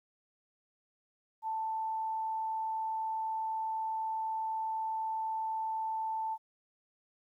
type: tone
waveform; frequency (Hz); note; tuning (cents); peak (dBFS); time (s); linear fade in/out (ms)
sine; 884; A5; +8; -32; 1.42-6.38; 50
effects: 12-bit